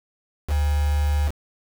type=tone with quantisation; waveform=sine; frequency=73.42 Hz; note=D2; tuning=in tune; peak=-18 dBFS; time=0.47-1.32 s; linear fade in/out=50 ms; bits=5; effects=none